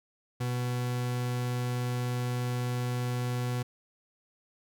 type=tone; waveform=40% pulse; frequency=123.4 Hz; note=B2; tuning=1 cent flat; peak=-28 dBFS; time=0.4-3.63 s; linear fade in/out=10 ms; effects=none